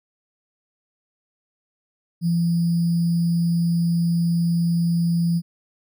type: tone with sample-and-hold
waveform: sine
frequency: 169.6 Hz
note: E3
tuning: 50 cents sharp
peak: -17 dBFS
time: 2.21-5.42 s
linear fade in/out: 50 ms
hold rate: 4900 Hz
effects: none